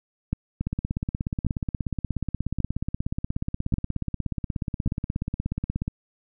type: two click trains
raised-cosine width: 5 ms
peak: -11 / -14 dBFS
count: 5 / 89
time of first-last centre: 0.33-4.875 / 0.61-5.879 s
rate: 0.88 / 16.7 Hz
effects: none